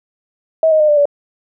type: tone with pitch steps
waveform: sine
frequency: 642 / 624.8 / 608.1 / 591.8 / 575.9 Hz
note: E5 / D#5 / D#5 / D5 / D5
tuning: -46 / +7 / -40 / +13 / -34 cents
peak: -8 dBFS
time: 0.63-1.055 s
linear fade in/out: 2 ms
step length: 85 ms
effects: none

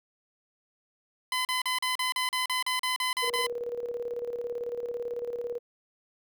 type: tone bursts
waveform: 15% pulse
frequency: 1016 Hz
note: B5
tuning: 49 cents sharp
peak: -20 dBFS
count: 13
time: 1.32-3.466 s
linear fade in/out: 2 ms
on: 130 ms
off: 38 ms
type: tone with tremolo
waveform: sine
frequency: 479.5 Hz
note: A#4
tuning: 49 cents sharp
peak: -29 dBFS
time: 3.22-5.59 s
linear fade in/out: 20 ms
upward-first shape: square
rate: 18 Hz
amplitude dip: 55%
effects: none

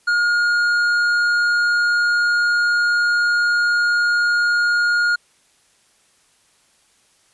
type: tone with hard clipping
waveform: sine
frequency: 1427 Hz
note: F6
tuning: 37 cents sharp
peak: -16 dBFS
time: 0.07-5.16 s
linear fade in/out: 10 ms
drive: 6 dB
effects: white hiss -58 dBFS RMS until 7.33 s + resampled to 24000 Hz

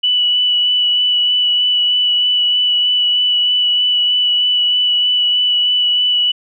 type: tone with vibrato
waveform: sine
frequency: 2960 Hz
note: F#7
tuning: in tune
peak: -11 dBFS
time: 0.03-6.32 s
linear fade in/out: 10 ms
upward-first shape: sine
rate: 3.2 Hz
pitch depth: 11 cents each way
effects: none

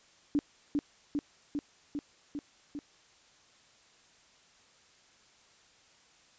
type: tone with echo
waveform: sine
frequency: 290.8 Hz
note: D4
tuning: 17 cents flat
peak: -24 dBFS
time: 0.35-0.39 s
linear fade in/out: 0 ms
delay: 400 ms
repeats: 6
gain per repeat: -2 dB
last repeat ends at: 2.79 s
effects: white hiss -62 dBFS RMS until 6.38 s + resampled to 16000 Hz

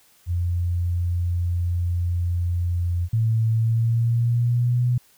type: tone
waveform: sine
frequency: 87.31 Hz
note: F2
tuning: in tune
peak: -20 dBFS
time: 0.26-3.09 s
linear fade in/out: 50 ms
type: tone with pitch glide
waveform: sine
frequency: 112.2 to 123.06 Hz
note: A2 to B2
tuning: +34 to -6 cents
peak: -17 dBFS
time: 3.13-4.98 s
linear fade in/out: 5 ms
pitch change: +160 cents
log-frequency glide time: 3.51-4.86 s
effects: white hiss -57 dBFS RMS until 5.17 s

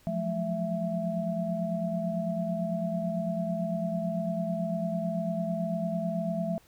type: tone cluster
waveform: sine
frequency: 174 / 183 / 213.9 / 665 Hz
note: F3 / F#3 / A3 / E5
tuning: -6 / -19 / -49 / +15 cents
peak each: -32 / -38 / -34 / -32 dBFS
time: 0.07-6.58 s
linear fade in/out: 0 ms
effects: pink hiss -61 dBFS RMS until 6.67 s

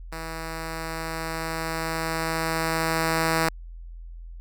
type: tone with level ramp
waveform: 5% pulse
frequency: 162.3 Hz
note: E3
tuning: 27 cents flat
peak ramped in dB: -22 to -9 dBFS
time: 0.12-3.49 s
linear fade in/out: 2 ms
effects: added 42 Hz sine -37 dBFS peak until 4.4 s

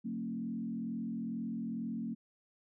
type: tone with frequency modulation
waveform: sine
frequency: 226.8 Hz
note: A#3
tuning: 47 cents flat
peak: -35 dBFS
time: 0.04-2.15 s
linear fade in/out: 20 ms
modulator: 42.2 Hz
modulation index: 0.99
effects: none

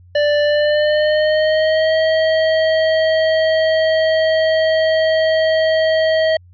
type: tone with pitch glide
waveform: square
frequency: 588 to 637.5 Hz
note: D5 to D#5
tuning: +2 to +42 cents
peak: -13 dBFS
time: 0.15-6.37 s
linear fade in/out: 5 ms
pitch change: +140 cents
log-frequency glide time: 0.42-1.95 s
effects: added 89 Hz sine -42 dBFS peak until 6.53 s + resampled to 11025 Hz

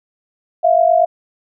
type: tone pair together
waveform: sine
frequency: 653.4 / 702 Hz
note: E5 / F5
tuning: -15 / +9 cents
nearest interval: minor second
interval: 124 cents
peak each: -12 dBFS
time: 0.63-1.06 s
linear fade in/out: 20 ms
effects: none

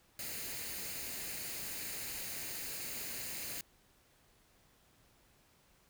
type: noise with comb filter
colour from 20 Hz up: white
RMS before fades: -42 dBFS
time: 0.19-3.61 s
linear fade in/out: 2 ms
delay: 0.44 ms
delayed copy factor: +0.5
effects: pink hiss -68 dBFS RMS until 5.89 s

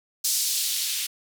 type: noise with band-pass filter sweep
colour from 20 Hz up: violet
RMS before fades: -26 dBFS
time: 0.24-1.07 s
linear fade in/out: 10 ms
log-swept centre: 5400 to 2900 Hz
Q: 1.4
effects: none

